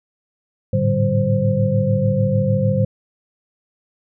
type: tone cluster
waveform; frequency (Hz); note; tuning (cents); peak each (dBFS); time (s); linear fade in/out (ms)
sine; 104.7 / 111.4 / 144.6 / 191.9 / 523; G#2 / A2 / D3 / G3 / C5; +15 / +22 / -27 / -37 / -1; -21; 0.73-2.85; 5
effects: none